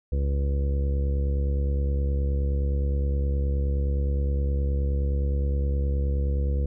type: harmonic tone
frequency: 69.6 Hz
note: C#2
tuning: 8 cents sharp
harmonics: 1 / 2 / 3 / 4 / 5 / 6 / 7 / 8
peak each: -22 / -33 / -39 / -43 / -42 / -47 / -37 / -50 dBFS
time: 0.12-6.66 s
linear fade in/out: 5 ms
effects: none